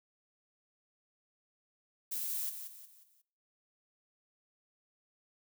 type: noise with echo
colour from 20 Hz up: violet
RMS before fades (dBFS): -37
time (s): 2.11-2.5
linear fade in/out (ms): 10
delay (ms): 180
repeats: 4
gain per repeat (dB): -8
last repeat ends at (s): 3.22
effects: noise-tail reverb RT60 0.6 s tail -22 dB re dry